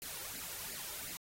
white noise with flanger, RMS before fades -44 dBFS, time 0.02-1.17 s, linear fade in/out 0 ms, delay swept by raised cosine 0.42 to 2.22 ms, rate 2.8 Hz, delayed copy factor +0.65, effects AAC 48 kbps

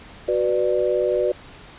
sine chord, B minor, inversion second, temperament just, 370.4 / 493.9 / 592.7 Hz, F#4 / B4 / D5, +2 / 0 / +16 cents, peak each -22 dBFS, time 0.28-1.32 s, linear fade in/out 5 ms, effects pink hiss -43 dBFS RMS until 1.78 s + resampled to 8000 Hz

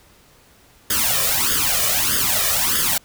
white noise with flanger, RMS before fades -19 dBFS, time 0.9-2.98 s, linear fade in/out 5 ms, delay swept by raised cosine 0.6 to 1.7 ms, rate 1.6 Hz, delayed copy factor +0.9, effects pink hiss -52 dBFS RMS until 3.04 s

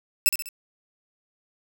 5% pulse tone with echo, 2637 Hz, E7, in tune, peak -6 dBFS, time 0.26-0.29 s, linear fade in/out 0 ms, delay 66 ms, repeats 3, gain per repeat -7 dB, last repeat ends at 0.488 s, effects none

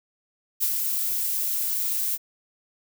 violet noise with ADSR envelope, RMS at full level -22 dBFS, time 0.6-2.18 s, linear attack 28 ms, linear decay 66 ms, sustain -4 dB, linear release 38 ms, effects none

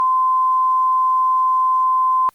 sine tone, 1033 Hz, C6, 22 cents flat, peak -13 dBFS, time 0-2.29 s, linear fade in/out 0 ms, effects white hiss -57 dBFS RMS until 2.34 s + Opus 32 kbps

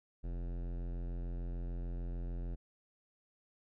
sine tone with hard clipping, 43.37 Hz, F1, 11 cents flat, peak -39 dBFS, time 0.23-2.56 s, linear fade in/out 20 ms, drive 18 dB, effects none

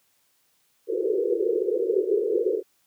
white band-pass noise, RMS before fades -24 dBFS, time 0.87-2.63 s, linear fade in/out 50 ms, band 350 to 490 Hz, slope 96 dB/octave, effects white hiss -67 dBFS RMS until 2.86 s + high-pass 80 Hz 12 dB/octave

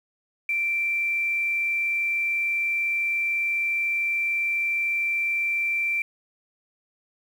sine tone with frequency modulation, 2349 Hz, D7, in tune, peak -22 dBFS, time 0.49-6.02 s, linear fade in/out 2 ms, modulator 73.9 Hz, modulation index 0.24, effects 8-bit

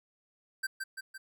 square tone with echo, 1562 Hz, G6, 7 cents flat, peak -31 dBFS, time 0.63-0.67 s, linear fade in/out 10 ms, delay 170 ms, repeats 3, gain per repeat -4 dB, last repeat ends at 1.18 s, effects none

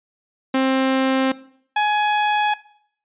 sawtooth tone pair in turn, 264.3 / 839.1 Hz, C4 / G#5, +18 / +18 cents, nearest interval octave + minor sixth, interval 2000 cents, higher second, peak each -12 dBFS, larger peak neither, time 0.54-1.32 / 1.76-2.54 s, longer neither, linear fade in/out 5 ms, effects noise-tail reverb RT60 0.6 s tail -18 dB re dry + resampled to 8000 Hz

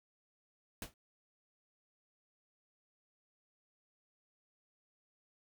pink noise with exponential decay, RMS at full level -38 dBFS, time 0.82-0.94 s, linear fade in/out 2 ms, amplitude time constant 25 ms, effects none

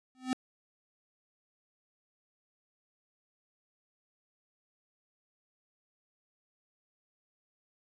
square tone with exponential growth, 256.9 Hz, C4, 32 cents flat, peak -26 dBFS, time 0.15-0.33 s, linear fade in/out 0 ms, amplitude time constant 37 ms, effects resampled to 22050 Hz

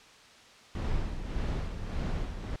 brown noise with tremolo, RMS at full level -30 dBFS, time 0.75-2.56 s, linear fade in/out 2 ms, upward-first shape sine, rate 1.7 Hz, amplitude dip 60%, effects white hiss -54 dBFS RMS until 2.6 s + low-pass 5000 Hz 12 dB/octave

